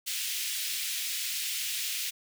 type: high-pass noise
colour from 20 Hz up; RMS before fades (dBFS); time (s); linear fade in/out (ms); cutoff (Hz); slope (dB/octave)
pink; -33; 0.06-2.11; 20; 2400; 24
effects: none